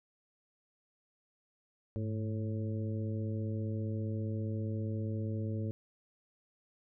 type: harmonic tone with a mistuned harmonic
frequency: 110 Hz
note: A2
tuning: in tune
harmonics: 1 / 2 / 3 / 4 / 5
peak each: -34 / -40 / -44 / -46 / -48 dBFS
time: 1.96-5.71 s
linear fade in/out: 0 ms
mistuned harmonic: 1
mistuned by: -82 cents
effects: none